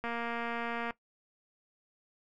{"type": "click train", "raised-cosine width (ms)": 0.5, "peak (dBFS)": -22, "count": 204, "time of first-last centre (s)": [0.04, 0.908], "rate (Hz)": 234, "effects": ["noise-tail reverb RT60 0.1 s tail -18 dB re dry"]}